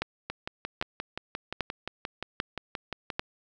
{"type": "two click trains", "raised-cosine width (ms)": 0.3, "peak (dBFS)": [-17, -12], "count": [17, 5], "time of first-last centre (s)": [[0.3, 3.102], [0.02, 3.195]], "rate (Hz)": [5.71, 1.26], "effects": []}